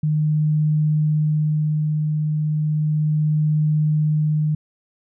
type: tone with tremolo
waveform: sine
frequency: 152.7 Hz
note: D#3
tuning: 32 cents flat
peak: -15 dBFS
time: 0.03-4.55 s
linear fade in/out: 5 ms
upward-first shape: sine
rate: 0.34 Hz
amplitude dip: 30%
effects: none

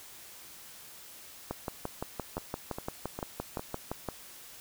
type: two click trains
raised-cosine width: 1 ms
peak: -22 / -19 dBFS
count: 4 / 16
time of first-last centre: 2.38-3.595 / 1.51-4.087 s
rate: 2.47 / 5.82 Hz
effects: white hiss -50 dBFS RMS until 4.6 s

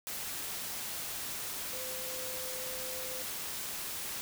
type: tone in noise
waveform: sine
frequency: 514 Hz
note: C5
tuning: 31 cents flat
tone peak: -44 dBFS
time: 1.73-3.22 s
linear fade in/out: 0 ms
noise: white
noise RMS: -39 dBFS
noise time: 0.07-4.21 s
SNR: -8 dB
effects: none

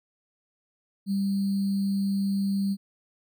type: tone with sample-and-hold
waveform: sine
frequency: 197 Hz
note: G3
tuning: 9 cents sharp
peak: -23 dBFS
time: 1.06-2.77 s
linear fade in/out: 50 ms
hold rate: 4410 Hz
effects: none

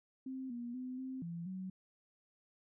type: tone with pitch steps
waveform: sine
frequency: 262.2 / 239.2 / 254.5 / 261 / 169.5 / 187.3 Hz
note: C4 / A#3 / C4 / C4 / E3 / F#3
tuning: +4 / +45 / -48 / -4 / +49 / +21 cents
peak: -40 dBFS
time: 0.26-1.7 s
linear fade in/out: 5 ms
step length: 240 ms
effects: none

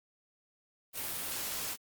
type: noise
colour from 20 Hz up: white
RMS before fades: -37 dBFS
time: 0.93-1.77 s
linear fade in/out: 50 ms
effects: Opus 32 kbps

